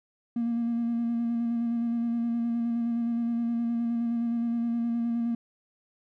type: tone with vibrato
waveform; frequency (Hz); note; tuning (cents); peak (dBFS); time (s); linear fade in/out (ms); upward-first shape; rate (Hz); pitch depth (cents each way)
triangle; 234; A#3; +7; -22; 0.36-5.35; 5; square; 9.6; 16
effects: tanh soft clip ceiling -21 dBFS